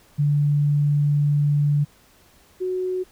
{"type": "tone pair in turn", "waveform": "sine", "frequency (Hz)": [145.8, 368.9], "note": ["D3", "F#4"], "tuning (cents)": [-12, -5], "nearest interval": "octave + major third", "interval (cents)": 1607, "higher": "second", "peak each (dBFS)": [-16, -22], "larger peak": "first", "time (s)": [[0.18, 1.85], [2.6, 3.04]], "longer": "first", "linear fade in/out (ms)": 20, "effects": ["pink hiss -55 dBFS RMS until 3.11 s"]}